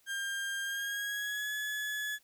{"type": "tone with pitch glide", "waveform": "35% pulse", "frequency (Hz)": [1600, 1705], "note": ["G6", "G#6"], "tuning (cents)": [35, 45], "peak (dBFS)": -32, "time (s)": [0.06, 2.19], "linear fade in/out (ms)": 50, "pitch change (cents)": 110, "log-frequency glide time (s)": [0.63, 1.55], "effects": ["white hiss -68 dBFS RMS until 2.23 s"]}